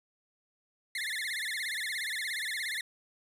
30% pulse tone with vibrato, 1923 Hz, B6, 47 cents flat, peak -30 dBFS, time 0.95-2.81 s, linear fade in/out 2 ms, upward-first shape sine, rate 17 Hz, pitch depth 200 cents each way, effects resampled to 32000 Hz + 10-bit

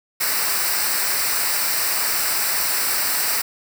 white noise with comb filter, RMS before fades -21 dBFS, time 0.2-3.42 s, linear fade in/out 10 ms, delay 0.3 ms, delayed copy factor -0.7, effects none

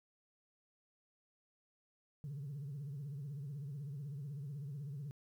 sine tone with vibrato, 141.8 Hz, C#3, 40 cents sharp, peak -40 dBFS, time 2.24-5.11 s, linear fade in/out 0 ms, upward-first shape triangle, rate 16 Hz, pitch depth 170 cents each way, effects tanh soft clip ceiling -39 dBFS + 12-bit

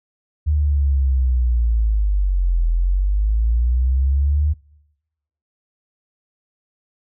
sine linear two-way sweep, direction down then up, 76.1 to 41.2 to 76.1 Hz, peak -14 dBFS, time 0.46-4.54 s, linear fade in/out 20 ms, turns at 2.67 s, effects noise-tail reverb RT60 1.0 s tail -26 dB re dry

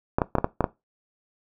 clicks, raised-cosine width 1 ms, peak -6 dBFS, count 7, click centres 0.185 / 0.218 / 0.353 / 0.384 / 0.444 / 0.607 / 0.642 s, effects noise-tail reverb RT60 0.2 s tail -18 dB re dry

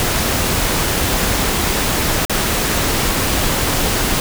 pink noise with dropouts, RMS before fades -17 dBFS, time 0-4.2 s, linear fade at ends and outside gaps 1 ms, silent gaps 2.251-2.296 s, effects none

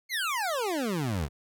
25% pulse exponential sweep, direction down, 2217 to 65.41 Hz, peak -24 dBFS, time 0.09-1.29 s, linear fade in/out 50 ms, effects none

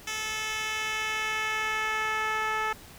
10% pulse tone with band-pass filter sweep, 434.9 Hz, A4, 20 cents flat, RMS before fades -30 dBFS, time 0.07-2.73 s, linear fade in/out 5 ms, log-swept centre 4500 to 1200 Hz, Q 0.92, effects pink hiss -49 dBFS RMS until 2.98 s

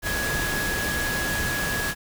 sine tone in noise, 1671 Hz, G#6, 10 cents sharp, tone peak -27 dBFS, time 0.02-1.95 s, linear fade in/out 50 ms, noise pink, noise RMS -28 dBFS, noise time 0.02-1.95 s, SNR -2 dB, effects none

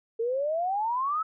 sine exponential sweep, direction up, 445.9 to 1318.5 Hz, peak -25 dBFS, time 0.19-1.23 s, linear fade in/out 10 ms, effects none

